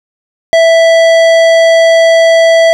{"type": "tone with tanh clipping", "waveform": "sine", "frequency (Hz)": 659.3, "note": "E5", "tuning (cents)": 0, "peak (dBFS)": -5, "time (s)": [0.53, 2.73], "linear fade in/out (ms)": 0, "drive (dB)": 16, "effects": []}